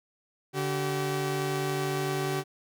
sawtooth tone pair together, 144.5 / 382.9 Hz, D3 / G4, -28 / -41 cents, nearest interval octave + perfect fourth, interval 1687 cents, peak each -27 / -26 dBFS, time 0.53-2.44 s, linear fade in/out 50 ms, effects none

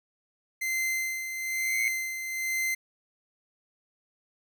45% pulse tone with tremolo, 2075 Hz, C7, 15 cents flat, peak -26 dBFS, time 0.61-2.75 s, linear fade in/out 10 ms, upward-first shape sine, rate 1.1 Hz, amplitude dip 55%
sine tone with exponential growth, 2190 Hz, C#7, 22 cents flat, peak -24 dBFS, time 1.32-1.88 s, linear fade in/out 1 ms, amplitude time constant 120 ms
effects none

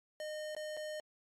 square tone with dropouts, 612 Hz, D#5, 29 cents flat, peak -40 dBFS, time 0.2-1 s, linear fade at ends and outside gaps 1 ms, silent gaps 0.55-0.565 / 0.768-0.772 s, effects low-pass 10000 Hz 12 dB/octave + MP3 64 kbps

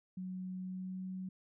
sine tone with pitch glide, 185 to 186.72 Hz, F#3 to F#3, 0 to +16 cents, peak -39 dBFS, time 0.17-1.29 s, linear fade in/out 5 ms, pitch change +16 cents, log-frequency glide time 0.59-1.05 s, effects none

